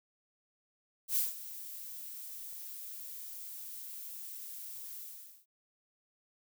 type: noise with ADSR envelope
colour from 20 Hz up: violet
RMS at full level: -29 dBFS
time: 1.08-5.46 s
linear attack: 85 ms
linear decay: 160 ms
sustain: -16 dB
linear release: 470 ms
effects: none